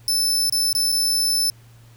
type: tone with dropouts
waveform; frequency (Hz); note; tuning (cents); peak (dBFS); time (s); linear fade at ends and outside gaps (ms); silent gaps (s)
sawtooth; 5274; E8; 0; -15; 0.08-1.5; 1; 0.497-0.524 / 0.729-0.75 / 0.919-0.924
effects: added 116 Hz sine -46 dBFS peak until 1.96 s + pink hiss -55 dBFS RMS until 1.96 s